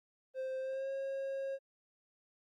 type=tone with pitch glide; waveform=triangle; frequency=523.3 to 542.1 Hz; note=C5 to C#5; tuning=0 to -39 cents; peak=-34 dBFS; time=0.34-1.59 s; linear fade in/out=50 ms; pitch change=+61 cents; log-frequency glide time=0.6-0.9 s; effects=Opus 32 kbps